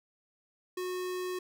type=tone; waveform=square; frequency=365 Hz; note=F#4; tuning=24 cents flat; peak=-34 dBFS; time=0.77-1.39 s; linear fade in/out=5 ms; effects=none